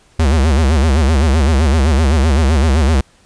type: tone with vibrato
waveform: square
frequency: 73.42 Hz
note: D2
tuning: in tune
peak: -10 dBFS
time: 0.19-3.01 s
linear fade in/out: 5 ms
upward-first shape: sine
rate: 7.8 Hz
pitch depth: 200 cents each way
effects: pink hiss -51 dBFS RMS until 3.25 s + resampled to 22050 Hz